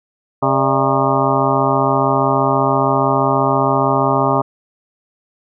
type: harmonic tone with a mistuned harmonic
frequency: 135 Hz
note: C#3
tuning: 45 cents flat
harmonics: 1 / 2 / 3 / 4 / 5 / 6 / 7 / 8 / 9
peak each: -21 / -21 / -21 / -21 / -21 / -21 / -21 / -21 / -21 dBFS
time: 0.42-4.42 s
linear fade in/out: 10 ms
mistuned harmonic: 4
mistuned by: +150 cents
effects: none